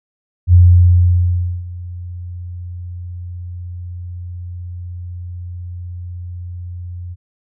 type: tone with ADSR envelope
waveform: sine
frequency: 88.4 Hz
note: F2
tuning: 22 cents sharp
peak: -3 dBFS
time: 0.47-7.16 s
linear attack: 64 ms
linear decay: 1100 ms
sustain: -22 dB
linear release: 36 ms
effects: none